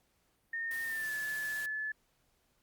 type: tone with pitch glide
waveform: sine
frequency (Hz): 1831 to 1728.2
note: A#6 to A6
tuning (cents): -32 to -32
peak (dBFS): -34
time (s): 0.53-1.92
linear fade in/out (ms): 5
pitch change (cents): -100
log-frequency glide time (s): 0.85-1.13
type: noise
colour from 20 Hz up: white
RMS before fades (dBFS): -47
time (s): 0.71-1.66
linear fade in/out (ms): 2
effects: pink hiss -74 dBFS RMS until 2.62 s + Opus 48 kbps